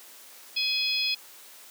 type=harmonic tone; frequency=840 Hz; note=G#5; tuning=19 cents sharp; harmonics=3 / 4 / 5 / 6; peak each=-30 / -30 / -30 / -30 dBFS; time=0.56-1.15 s; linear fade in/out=10 ms; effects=white hiss -49 dBFS RMS until 1.7 s + high-pass 300 Hz 12 dB/octave